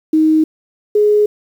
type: tone pair in turn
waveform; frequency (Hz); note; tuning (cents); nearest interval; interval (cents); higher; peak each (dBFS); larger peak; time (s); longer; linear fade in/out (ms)
sine; 313.6 / 418.6; D#4 / G#4; +14 / +14; perfect fourth; 500; second; -8; neither; 0.13-0.44 / 0.95-1.26; neither; 5
effects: 7-bit